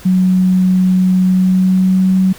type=tone with pitch glide; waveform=sine; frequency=184.9 to 187.91 Hz; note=F#3 to F#3; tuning=-1 to +27 cents; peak=-8 dBFS; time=0.05-2.33 s; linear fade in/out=10 ms; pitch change=+28 cents; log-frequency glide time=1.23-2.15 s; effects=pink hiss -37 dBFS RMS until 2.38 s